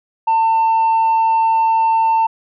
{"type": "tone", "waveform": "sine", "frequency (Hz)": 898, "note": "A5", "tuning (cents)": 35, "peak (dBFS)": -9, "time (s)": [0.27, 2.27], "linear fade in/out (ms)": 10, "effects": ["tanh soft clip ceiling -10 dBFS"]}